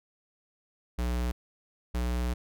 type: tone pair in turn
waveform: square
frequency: 60.4 / 60.69 Hz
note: B1 / B1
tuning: -38 / -30 cents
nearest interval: unison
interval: 8 cents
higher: second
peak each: -28 dBFS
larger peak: neither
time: 0.98-1.32 / 1.94-2.34 s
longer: second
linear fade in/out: 10 ms
effects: none